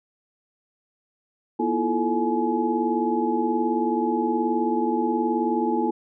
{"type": "tone cluster", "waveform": "sine", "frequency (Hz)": [241.4, 323.4, 342.2, 438, 846], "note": ["B3", "E4", "F4", "A4", "G#5"], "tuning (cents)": [-39, -33, -35, -8, 32], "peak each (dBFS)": [-26, -28, -26, -29, -26], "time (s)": [1.59, 5.91], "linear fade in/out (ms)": 10, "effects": []}